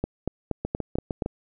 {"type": "two click trains", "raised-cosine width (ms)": 2, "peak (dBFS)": [-14, -12], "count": [5, 6], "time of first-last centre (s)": [[0.65, 1.261], [0.04, 1.222]], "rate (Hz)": [6.55, 4.23], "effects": []}